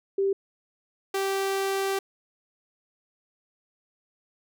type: tone pair in turn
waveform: sine / sawtooth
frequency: 392 / 389.7 Hz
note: G4 / G4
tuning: 0 / -10 cents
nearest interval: unison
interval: 10 cents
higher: first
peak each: -21 dBFS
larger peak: neither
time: 0.18-0.33 / 1.14-1.99 s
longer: second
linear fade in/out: 5 ms
effects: none